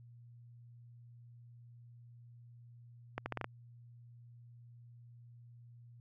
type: accelerating click train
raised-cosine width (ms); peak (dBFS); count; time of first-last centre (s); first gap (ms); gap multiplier
0.5; -22; 6; 3.18-3.444; 80; 0.79
effects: added 119 Hz sine -54 dBFS peak until 6 s